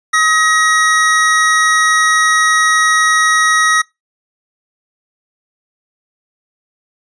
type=tone pair together; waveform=square; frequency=1268.1 / 1900 Hz; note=D#6 / A#6; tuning=+33 / +33 cents; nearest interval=perfect fifth; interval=700 cents; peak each=-13 dBFS; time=0.13-3.82 s; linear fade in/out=10 ms; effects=noise-tail reverb RT60 0.2 s tail -24 dB re dry + resampled to 22050 Hz